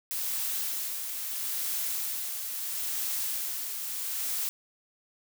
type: noise with tremolo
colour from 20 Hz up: blue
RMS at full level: -31 dBFS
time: 0.11-4.49 s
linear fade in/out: 0 ms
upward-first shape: sine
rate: 0.75 Hz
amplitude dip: 40%
effects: none